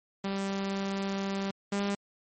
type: tone pair in turn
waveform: sawtooth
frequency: 196 / 200.5 Hz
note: G3 / G3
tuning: 0 / +39 cents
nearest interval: unison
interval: 39 cents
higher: second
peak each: -26 / -24 dBFS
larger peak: second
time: 0.24-1.51 / 1.72-1.95 s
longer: first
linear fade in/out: 5 ms
effects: MP3 32 kbps